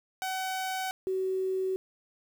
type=tone pair in turn; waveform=sawtooth / sine; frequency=755 / 377.5 Hz; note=F#5 / F#4; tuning=+35 / +35 cents; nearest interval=octave; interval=1200 cents; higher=first; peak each=-27 dBFS; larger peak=neither; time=0.22-0.91 / 1.07-1.76 s; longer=neither; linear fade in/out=0 ms; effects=9-bit